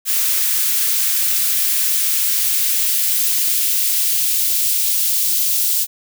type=noise with high-pass filter sweep; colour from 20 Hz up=blue; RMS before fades=-17 dBFS; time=0.05-5.87 s; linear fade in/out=50 ms; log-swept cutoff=1300 to 3500 Hz; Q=0.91; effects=none